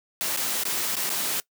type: noise with dropouts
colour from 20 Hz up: white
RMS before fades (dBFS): -27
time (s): 0.21-1.4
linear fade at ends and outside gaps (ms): 0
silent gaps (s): 0.364-0.373 / 0.635-0.653 / 0.954-0.967 / 1.094-1.101
effects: noise-tail reverb RT60 0.1 s tail -21 dB re dry + high-pass 150 Hz 12 dB/octave